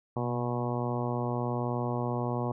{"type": "harmonic tone with a mistuned harmonic", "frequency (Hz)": 121.2, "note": "B2", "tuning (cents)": -32, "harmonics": [1, 2, 3, 4, 5, 6, 7, 8, 9], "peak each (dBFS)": [-32, -35, -37, -38, -39, -40, -40, -41, -42], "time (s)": [0.16, 2.52], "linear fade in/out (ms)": 5, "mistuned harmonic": 1, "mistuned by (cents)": 46, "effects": []}